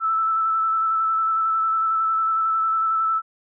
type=tone with vibrato; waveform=sine; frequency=1318.5 Hz; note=E6; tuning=in tune; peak=-18 dBFS; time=0-3.22 s; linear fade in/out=50 ms; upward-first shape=square; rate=11 Hz; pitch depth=13 cents each way; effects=none